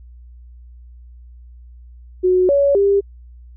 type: tone with pitch steps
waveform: sine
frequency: 366.9 / 563 / 398.9 Hz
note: F#4 / C#5 / G4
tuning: -15 / +27 / +30 cents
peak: -11 dBFS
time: 2.23-3.01 s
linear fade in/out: 20 ms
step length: 260 ms
effects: added 60 Hz sine -38 dBFS peak until 3.56 s